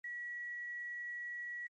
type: tone with quantisation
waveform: sine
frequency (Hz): 1929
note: B6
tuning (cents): -41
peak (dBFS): -40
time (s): 0.04-1.67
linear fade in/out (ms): 5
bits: 11
effects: MP3 32 kbps